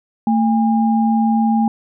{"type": "tone pair together", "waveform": "sine", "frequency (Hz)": [224.1, 810.7], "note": ["A3", "G#5"], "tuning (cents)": [32, -42], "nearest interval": "octave + minor seventh", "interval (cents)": 2226, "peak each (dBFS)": [-13, -19], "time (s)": [0.27, 1.68], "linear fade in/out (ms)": 2, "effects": []}